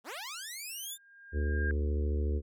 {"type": "linear sweep", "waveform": "10% pulse", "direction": "up", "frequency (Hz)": [188.2, 3649], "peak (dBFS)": -31, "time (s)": [0.04, 0.98], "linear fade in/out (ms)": 50}
{"type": "tone with exponential growth", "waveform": "sine", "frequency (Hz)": 1610, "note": "G6", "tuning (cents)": 46, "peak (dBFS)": -32, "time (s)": [0.69, 1.71], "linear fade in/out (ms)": 1, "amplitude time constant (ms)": 220}
{"type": "harmonic tone", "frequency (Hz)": 73.8, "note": "D2", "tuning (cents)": 9, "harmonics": [1, 3, 4, 5, 6, 7], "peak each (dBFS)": [-28, -42, -44, -41, -42, -49], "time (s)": [1.32, 2.42], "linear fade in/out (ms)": 50}
{"effects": []}